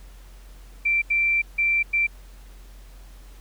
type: tone bursts at uneven times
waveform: sine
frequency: 2349 Hz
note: D7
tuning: in tune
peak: -18 dBFS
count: 4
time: 0.85-1.02 / 1.1-1.42 / 1.58-1.83 / 1.93-2.07 s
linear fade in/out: 10 ms
effects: added 45 Hz sine -42 dBFS peak until 3.4 s + pink hiss -54 dBFS RMS until 3.4 s

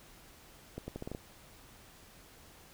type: accelerating click train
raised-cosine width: 2 ms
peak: -26 dBFS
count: 7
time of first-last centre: 0.78-1.149 s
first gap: 100 ms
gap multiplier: 0.8
effects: pink hiss -57 dBFS RMS until 2.73 s

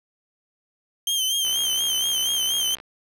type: tone with vibrato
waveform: sawtooth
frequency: 3136 Hz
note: G7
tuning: in tune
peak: -18 dBFS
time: 1.07-2.75 s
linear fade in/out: 2 ms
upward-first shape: sine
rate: 4.2 Hz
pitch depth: 58 cents each way
type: click train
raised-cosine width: 0.3 ms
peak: -23 dBFS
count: 88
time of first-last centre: 1.45-2.801 s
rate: 64.4 Hz
effects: none

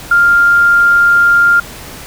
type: tone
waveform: sine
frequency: 1399 Hz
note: F6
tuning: 3 cents sharp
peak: -5 dBFS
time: 0.11-1.6 s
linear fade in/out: 5 ms
effects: pink hiss -30 dBFS RMS until 2.06 s

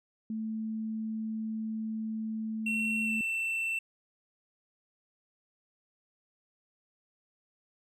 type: tone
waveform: sine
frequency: 220 Hz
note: A3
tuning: in tune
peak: -32 dBFS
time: 0.3-3.21 s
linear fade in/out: 2 ms
type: tone with pitch glide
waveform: triangle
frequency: 2718 to 2681 Hz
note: F7 to E7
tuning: -48 to +29 cents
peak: -28 dBFS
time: 2.66-3.79 s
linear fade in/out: 5 ms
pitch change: -23 cents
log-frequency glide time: 3.05-3.1 s
effects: none

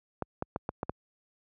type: clicks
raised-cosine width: 1 ms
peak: -17 dBFS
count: 6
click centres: 0.223 / 0.424 / 0.561 / 0.691 / 0.831 / 0.895 s
effects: high-pass 60 Hz 12 dB/octave

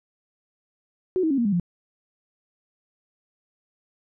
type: tone with pitch steps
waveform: sine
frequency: 369.9 / 318.3 / 273.9 / 235.7 / 202.9 / 174.57 Hz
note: F#4 / D#4 / C#4 / A#3 / G#3 / F3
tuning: 0 / +39 / -21 / +19 / -40 / 0 cents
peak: -19 dBFS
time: 1.16-1.598 s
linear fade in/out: 0 ms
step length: 73 ms
effects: none

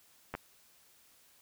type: clicks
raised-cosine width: 0.5 ms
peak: -22 dBFS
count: 2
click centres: 0.34 / 0.351 s
effects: white hiss -64 dBFS RMS until 1.41 s

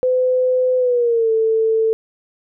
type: tone with pitch glide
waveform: sine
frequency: 508 to 444.8 Hz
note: B4 to A4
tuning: +49 to +19 cents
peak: -13 dBFS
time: 0.03-1.93 s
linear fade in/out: 0 ms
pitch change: -230 cents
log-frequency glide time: 0.78-1.31 s
effects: none

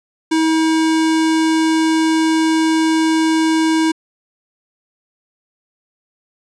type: tone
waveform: square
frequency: 320 Hz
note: D#4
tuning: 49 cents sharp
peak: -13 dBFS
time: 0.31-3.92 s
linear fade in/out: 10 ms
effects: resampled to 22050 Hz

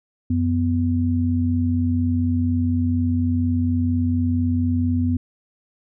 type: tone pair together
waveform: sine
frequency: 91 / 248.8 Hz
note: F#2 / B3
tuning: -28 / +13 cents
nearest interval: octave + perfect fourth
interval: 1741 cents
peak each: -20 dBFS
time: 0.3-5.17 s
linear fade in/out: 5 ms
effects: none

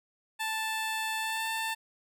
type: tone with pitch glide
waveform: 15% pulse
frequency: 880 to 891.3 Hz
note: A5 to A5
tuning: 0 to +22 cents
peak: -24 dBFS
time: 0.39-1.75 s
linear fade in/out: 20 ms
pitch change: +22 cents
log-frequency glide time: 1.19-1.46 s
effects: none

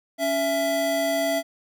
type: tone pair together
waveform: square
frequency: 279.4 / 664.5 Hz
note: C#4 / E5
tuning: +14 / +14 cents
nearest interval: octave + minor third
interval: 1500 cents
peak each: -29 / -23 dBFS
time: 0.18-1.43 s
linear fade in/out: 50 ms
effects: none

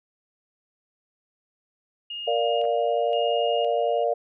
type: tone with tremolo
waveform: sine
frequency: 2844 Hz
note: F7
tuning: 31 cents sharp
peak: -31 dBFS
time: 2.1-4.04 s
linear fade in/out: 5 ms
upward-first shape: square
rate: 0.97 Hz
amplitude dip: 75%
type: chord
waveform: sine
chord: Bb major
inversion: none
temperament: equal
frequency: 466.2 / 587.3 / 698.5 Hz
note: Bb4 / D5 / F5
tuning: 0 / 0 / 0 cents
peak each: -25 dBFS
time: 2.27-4.14 s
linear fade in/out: 10 ms
type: clicks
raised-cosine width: 0.5 ms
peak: -33 dBFS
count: 2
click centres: 2.64 / 2.652 s
effects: none

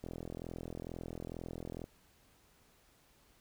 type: click train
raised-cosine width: 2 ms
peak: -29 dBFS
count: 77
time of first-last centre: 0.04-1.841 s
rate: 42.2 Hz
effects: pink hiss -67 dBFS RMS until 3.4 s

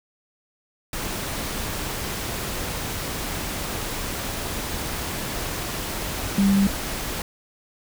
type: tone in noise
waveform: sine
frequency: 197.3 Hz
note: G3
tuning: 11 cents sharp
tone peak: -15 dBFS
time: 6.38-6.67 s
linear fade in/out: 2 ms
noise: pink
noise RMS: -29 dBFS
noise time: 0.93-7.22 s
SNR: +11 dB
effects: none

